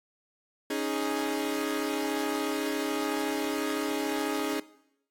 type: chord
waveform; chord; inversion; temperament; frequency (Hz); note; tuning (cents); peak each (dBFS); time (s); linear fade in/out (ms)
sawtooth; C# suspended second; none; equal; 277.2 / 311.1 / 415.3; C#4 / D#4 / G#4; 0 / 0 / 0; -29 / -29 / -29; 0.7-4.6; 5
effects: noise-tail reverb RT60 0.8 s tail -19 dB re dry + AAC 64 kbps